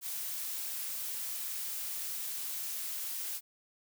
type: noise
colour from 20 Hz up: blue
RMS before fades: -38 dBFS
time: 0.01-3.41 s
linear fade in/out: 50 ms
effects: none